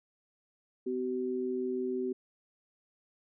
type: tone pair together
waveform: sine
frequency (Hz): 253.2 / 379.4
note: B3 / F#4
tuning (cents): +43 / +43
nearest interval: perfect fifth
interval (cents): 700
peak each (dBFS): -35 / -32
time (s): 0.86-2.13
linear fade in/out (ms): 10
effects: none